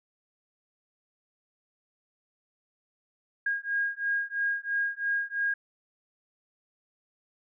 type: beating tone pair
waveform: sine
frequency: 1628 / 1631 Hz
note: G#6 / G#6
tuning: -35 / -32 cents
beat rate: 3 Hz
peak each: -30 dBFS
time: 3.46-5.54 s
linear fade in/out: 5 ms
effects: none